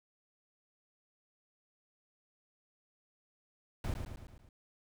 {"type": "noise with echo", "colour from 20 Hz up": "brown", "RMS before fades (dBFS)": -35, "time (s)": [3.84, 3.94], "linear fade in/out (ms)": 2, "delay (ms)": 110, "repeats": 5, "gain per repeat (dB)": -5, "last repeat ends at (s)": 4.49, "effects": []}